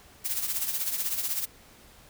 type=noise with tremolo; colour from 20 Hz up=blue; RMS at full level=-27 dBFS; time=0.24-1.46 s; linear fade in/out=20 ms; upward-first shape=triangle; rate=16 Hz; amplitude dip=70%; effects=pink hiss -54 dBFS RMS until 2.09 s